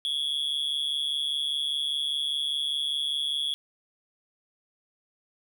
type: tone with amplitude modulation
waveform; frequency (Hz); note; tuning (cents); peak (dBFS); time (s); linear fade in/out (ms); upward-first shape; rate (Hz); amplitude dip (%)
triangle; 3365; G#7; +22; -21; 0.05-3.54; 0; sine; 145; 85
effects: none